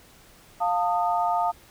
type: tone cluster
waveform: sine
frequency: 703 / 896 / 1237 Hz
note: F5 / A5 / D#6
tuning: +11 / +31 / -10 cents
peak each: -24 / -25 / -29 dBFS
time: 0.6-1.52 s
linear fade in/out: 20 ms
effects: pink hiss -53 dBFS RMS until 1.7 s